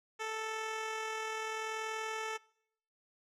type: tone with amplitude modulation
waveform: 10% pulse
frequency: 440 Hz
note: A4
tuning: in tune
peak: -27 dBFS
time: 0.19-2.38 s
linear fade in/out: 20 ms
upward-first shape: sine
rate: 40.7 Hz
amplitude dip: 25%
effects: noise-tail reverb RT60 0.7 s tail -24 dB re dry + low-pass 7000 Hz 12 dB/octave